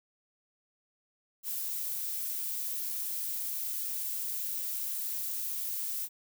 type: noise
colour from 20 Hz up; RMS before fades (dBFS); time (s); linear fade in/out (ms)
violet; -35; 1.43-6.09; 50
effects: none